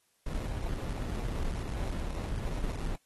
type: noise with sample-and-hold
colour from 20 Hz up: brown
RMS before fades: -34 dBFS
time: 0.26-2.96 s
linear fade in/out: 5 ms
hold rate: 1575 Hz
effects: white hiss -72 dBFS RMS until 3.05 s + AAC 32 kbps